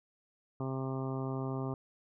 harmonic tone, 132.6 Hz, C3, 23 cents sharp, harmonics 1 / 2 / 3 / 4 / 5 / 6 / 7 / 8 / 9, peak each -36 / -39 / -41 / -48 / -46 / -49 / -50 / -49 / -49 dBFS, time 0.6-1.74 s, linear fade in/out 2 ms, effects none

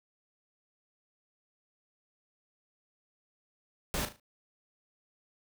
pink noise with echo, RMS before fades -33 dBFS, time 3.94-4.05 s, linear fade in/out 0 ms, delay 37 ms, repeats 4, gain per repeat -9 dB, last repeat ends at 4.198 s, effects none

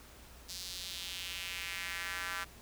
square tone with high-pass filter sweep, 90.7 Hz, F#2, 34 cents flat, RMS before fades -41 dBFS, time 0.48-2.45 s, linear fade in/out 20 ms, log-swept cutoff 4800 to 1400 Hz, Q 2.2, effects added 60 Hz sine -56 dBFS peak until 2.61 s + pink hiss -56 dBFS RMS until 2.61 s

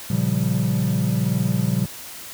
triangle chord, G half-diminished seventh, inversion first, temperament equal, 116.54 / 138.59 / 174.61 / 196 Hz, Bb2 / Db3 / F3 / G3, 0 / 0 / 0 / 0 cents, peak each -22 dBFS, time 0.1-1.86 s, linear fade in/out 5 ms, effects white hiss -37 dBFS RMS until 2.33 s

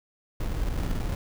brown noise with sample-and-hold, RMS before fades -28 dBFS, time 0.4-1.15 s, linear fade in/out 5 ms, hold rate 1575 Hz, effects none

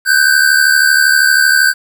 square tone pair together, 1507 / 1579.7 Hz, F#6 / G6, +31 / +13 cents, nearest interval minor second, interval 82 cents, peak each -11 dBFS, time 0.05-1.74 s, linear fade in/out 50 ms, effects 7-bit

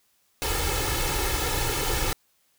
pink noise with comb filter, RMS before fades -26 dBFS, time 0.42-2.13 s, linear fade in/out 0 ms, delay 2.3 ms, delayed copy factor +0.9, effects white hiss -67 dBFS RMS until 2.58 s

